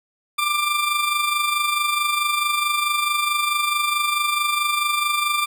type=tone with amplitude modulation; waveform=20% pulse; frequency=1186 Hz; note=D6; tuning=17 cents sharp; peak=-12 dBFS; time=0.38-5.46 s; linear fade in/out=10 ms; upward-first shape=sine; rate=24.6 Hz; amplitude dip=50%; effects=none